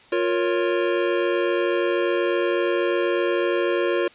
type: chord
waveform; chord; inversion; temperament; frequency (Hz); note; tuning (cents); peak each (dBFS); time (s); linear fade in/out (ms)
square; Bb minor; second; equal with one note detuned; 353.3 / 466.2 / 554.4; F4 / Bb4 / Db5; +20 / 0 / 0; -23 / -26 / -26; 0.12-4.08; 5
effects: white hiss -50 dBFS RMS until 4.14 s + resampled to 8000 Hz